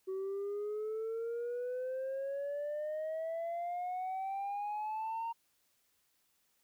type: exponential sweep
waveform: sine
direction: up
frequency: 377 to 928 Hz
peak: -33 dBFS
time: 0.07-5.33 s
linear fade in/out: 20 ms
effects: tanh soft clip ceiling -34 dBFS + white hiss -75 dBFS RMS until 6.63 s